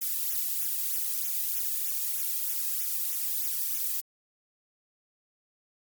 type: noise with flanger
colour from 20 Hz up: violet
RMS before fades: -30 dBFS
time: 0.01-4.01 s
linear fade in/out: 10 ms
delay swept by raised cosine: 0.22 to 1.42 ms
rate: 3.2 Hz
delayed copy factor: -0.95
effects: Opus 48 kbps